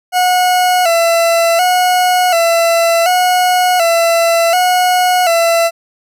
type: tone with vibrato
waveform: 40% pulse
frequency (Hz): 699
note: F5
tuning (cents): +1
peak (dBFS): -8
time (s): 0.12-5.71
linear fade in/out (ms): 50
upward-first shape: square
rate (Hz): 0.68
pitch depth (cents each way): 71
effects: none